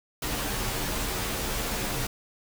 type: noise with comb filter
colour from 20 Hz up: pink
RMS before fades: -30 dBFS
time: 0.22-2.07 s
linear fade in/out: 5 ms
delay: 12 ms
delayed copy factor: -0.75
effects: none